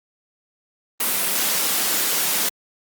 white high-pass noise, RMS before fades -21 dBFS, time 1-2.49 s, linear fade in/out 5 ms, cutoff 150 Hz, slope 48 dB/octave, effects Opus 32 kbps

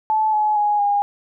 sine tone with pitch steps, 868 / 849.6 / 831.7 / 814.1 Hz, A5 / G#5 / G#5 / G#5, -24 / +39 / +2 / -35 cents, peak -15 dBFS, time 0.1-1.02 s, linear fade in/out 0 ms, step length 230 ms, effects none

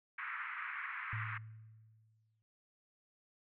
white band-pass noise, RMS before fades -43 dBFS, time 0.18-1.38 s, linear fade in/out 5 ms, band 1100 to 2200 Hz, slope 48 dB/octave
sine tone with exponential decay, 110 Hz, A2, in tune, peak -37 dBFS, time 1.13-2.42 s, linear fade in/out 0 ms, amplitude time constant 280 ms
effects noise-tail reverb RT60 1.0 s tail -25 dB re dry

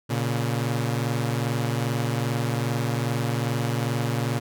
sawtooth tone pair together, 117.83 / 140.3 Hz, A#2 / C#3, +19 / +21 cents, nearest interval minor third, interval 302 cents, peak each -21 / -24 dBFS, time 0.09-4.4 s, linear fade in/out 20 ms, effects none

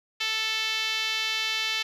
5% pulse tone with band-pass filter, 440 Hz, A4, in tune, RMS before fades -28 dBFS, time 0.2-1.83 s, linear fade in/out 10 ms, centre 3000 Hz, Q 1.3, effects none

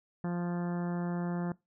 harmonic tone, 174.61 Hz, F3, in tune, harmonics 1 / 2 / 3 / 4 / 5 / 6 / 7 / 8 / 9 / 10, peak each -31 / -40 / -46 / -45 / -48 / -51 / -53 / -53 / -55 / -54 dBFS, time 0.24-1.52 s, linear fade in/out 2 ms, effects noise-tail reverb RT60 0.2 s tail -21 dB re dry

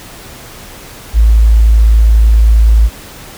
sine tone, 55 Hz, A1, in tune, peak -3 dBFS, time 1.13-2.9 s, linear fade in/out 50 ms, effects pink hiss -32 dBFS RMS until 3.37 s

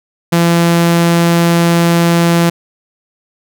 sawtooth tone, 169.8 Hz, F3, 48 cents flat, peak -4 dBFS, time 0.32-2.5 s, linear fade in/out 10 ms, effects none

